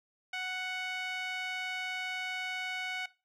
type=tone with band-pass filter; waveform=sawtooth; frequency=741 Hz; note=F#5; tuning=2 cents sharp; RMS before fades=-37 dBFS; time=0.33-3.06 s; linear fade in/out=5 ms; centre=2300 Hz; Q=1.8; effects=noise-tail reverb RT60 0.3 s tail -19 dB re dry